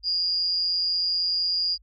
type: tone with amplitude modulation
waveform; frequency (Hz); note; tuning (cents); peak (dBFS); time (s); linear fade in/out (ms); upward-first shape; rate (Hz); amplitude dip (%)
sine; 4837; D#8; -50; -19; 0.03-1.78; 50; sine; 176; 65
effects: added 50 Hz sine -54 dBFS peak until 1.82 s